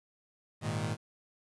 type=chord; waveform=sawtooth; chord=Ab suspended second; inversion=none; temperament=equal; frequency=103.83 / 116.54 / 155.56 Hz; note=Ab2 / Bb2 / Eb3; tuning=0 / 0 / 0 cents; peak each=-32 dBFS; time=0.61-0.97 s; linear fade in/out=50 ms; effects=resampled to 24000 Hz + 10-bit